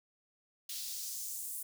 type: noise with high-pass filter sweep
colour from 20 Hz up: white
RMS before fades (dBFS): -41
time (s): 0.69-1.63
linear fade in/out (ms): 5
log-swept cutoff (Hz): 3700 to 10000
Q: 1.6
effects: none